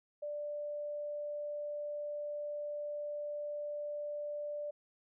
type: tone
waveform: sine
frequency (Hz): 589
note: D5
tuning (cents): +5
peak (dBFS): -37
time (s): 0.22-4.71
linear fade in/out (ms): 10
effects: none